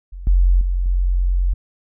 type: tone with level steps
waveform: sine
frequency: 44.86 Hz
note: F1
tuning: 47 cents sharp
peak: -29 / -10 / -16 / -14 dBFS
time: 0.12-1.54 s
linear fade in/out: 10 ms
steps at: 0.27 / 0.61 / 0.86 s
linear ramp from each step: 2 ms
effects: none